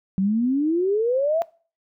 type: exponential sweep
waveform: sine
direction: up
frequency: 185 to 684 Hz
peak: -18 dBFS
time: 0.18-1.42 s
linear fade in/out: 0 ms
effects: noise-tail reverb RT60 0.4 s tail -22 dB re dry